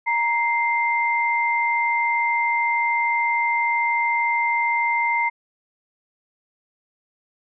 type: tone pair together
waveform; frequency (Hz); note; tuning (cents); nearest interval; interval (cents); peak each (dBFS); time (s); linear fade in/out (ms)
sine; 936.6 / 2093; A#5 / C7; +8 / 0; octave + major second; 1392; -21; 0.06-5.3; 20
effects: none